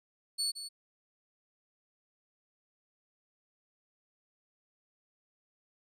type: tone with echo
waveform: 30% pulse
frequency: 4432 Hz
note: C#8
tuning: 1 cent flat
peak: -27 dBFS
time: 0.38-0.52 s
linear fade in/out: 20 ms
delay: 170 ms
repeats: 1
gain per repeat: -10 dB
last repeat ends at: 0.69 s
effects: resampled to 32000 Hz